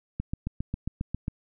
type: click train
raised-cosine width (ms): 5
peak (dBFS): -17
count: 9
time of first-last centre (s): 0.2-1.281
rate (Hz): 7.4
effects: none